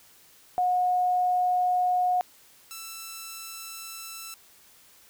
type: tone pair in turn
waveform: sine / 5% pulse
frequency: 725 / 1328.9 Hz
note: F#5 / E6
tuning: -35 / +14 cents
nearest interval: minor seventh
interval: 1049 cents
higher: second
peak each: -21 / -26 dBFS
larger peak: first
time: 0.58-2.21 / 2.71-4.34 s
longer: neither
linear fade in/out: 0 ms
effects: white hiss -56 dBFS RMS until 5.09 s